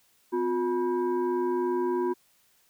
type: tone with frequency modulation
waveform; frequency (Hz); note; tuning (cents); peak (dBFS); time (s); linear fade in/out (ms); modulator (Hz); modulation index
sine; 358.5; F4; +45; -24; 0.32-2.14; 20; 614; 0.77
effects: white hiss -65 dBFS RMS until 2.69 s